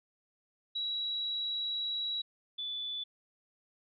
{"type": "tone pair in turn", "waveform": "sine", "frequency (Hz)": [3890, 3477], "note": ["B7", "A7"], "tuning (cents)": [-27, -21], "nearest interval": "major second", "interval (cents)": 194, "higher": "first", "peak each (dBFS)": [-32, -35], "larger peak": "first", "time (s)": [[0.75, 2.22], [2.58, 3.04]], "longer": "first", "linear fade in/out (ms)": 10, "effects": []}